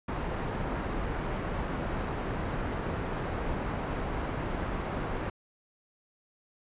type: low-pass noise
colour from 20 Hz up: pink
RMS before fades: -33 dBFS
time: 0.08-5.3 s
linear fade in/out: 5 ms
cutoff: 1500 Hz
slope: 12 dB/octave
effects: resampled to 8000 Hz